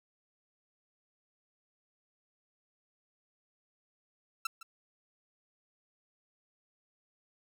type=tone with echo; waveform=sawtooth; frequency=1336 Hz; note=E6; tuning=23 cents sharp; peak=-27 dBFS; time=4.45-4.47 s; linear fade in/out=5 ms; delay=160 ms; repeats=1; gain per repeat=-15 dB; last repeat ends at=4.63 s; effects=11-bit